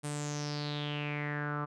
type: tone with low-pass filter sweep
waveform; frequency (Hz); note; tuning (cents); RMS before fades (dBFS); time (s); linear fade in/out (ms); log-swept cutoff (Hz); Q
sawtooth; 147.2; D3; +4; -36; 0.03-1.66; 20; 9300 to 1200; 6.2
effects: none